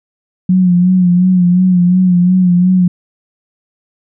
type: tone with vibrato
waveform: sine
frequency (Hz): 180.7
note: F#3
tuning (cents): -41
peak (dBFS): -6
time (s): 0.49-2.88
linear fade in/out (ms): 5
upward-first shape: sine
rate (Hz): 2.8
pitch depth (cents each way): 49
effects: none